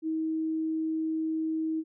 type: tone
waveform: sine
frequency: 318.4 Hz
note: D#4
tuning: 40 cents sharp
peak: -27 dBFS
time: 0.02-1.84 s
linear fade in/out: 50 ms
effects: none